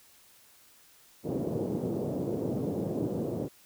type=band-pass noise; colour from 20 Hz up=white; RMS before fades=-32 dBFS; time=1.23-3.49 s; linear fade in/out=50 ms; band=110 to 470 Hz; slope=24 dB/octave; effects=white hiss -59 dBFS RMS until 3.65 s